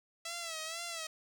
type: tone with vibrato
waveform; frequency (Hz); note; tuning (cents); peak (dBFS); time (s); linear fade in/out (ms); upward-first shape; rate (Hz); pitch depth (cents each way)
5% pulse; 659.3; E5; 0; -27; 0.25-1.07; 5; sine; 2.1; 79
effects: none